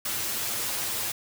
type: noise with comb filter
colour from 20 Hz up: white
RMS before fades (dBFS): -30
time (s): 0.05-1.12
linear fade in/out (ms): 5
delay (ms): 8.9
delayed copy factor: +0.7
effects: none